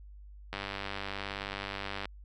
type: click train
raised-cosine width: 0.3 ms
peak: -20 dBFS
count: 152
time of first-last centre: 0.53-2.055 s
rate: 99 Hz
effects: added 50 Hz sine -47 dBFS peak until 2.24 s